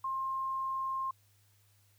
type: tone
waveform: sine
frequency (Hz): 1062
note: C6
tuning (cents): +25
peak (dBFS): -32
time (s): 0.04-1.11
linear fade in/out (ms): 5
effects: added 101 Hz sine -66 dBFS peak until 1.98 s + white hiss -70 dBFS RMS until 1.98 s